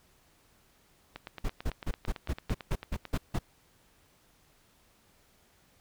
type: click train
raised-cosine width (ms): 0.3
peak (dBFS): -24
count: 19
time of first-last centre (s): 1.16-3.164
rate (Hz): 8.98
type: noise bursts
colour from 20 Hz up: brown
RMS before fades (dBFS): -29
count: 10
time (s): 1.44-3.39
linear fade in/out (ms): 10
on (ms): 51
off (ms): 160
effects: pink hiss -65 dBFS RMS until 5.8 s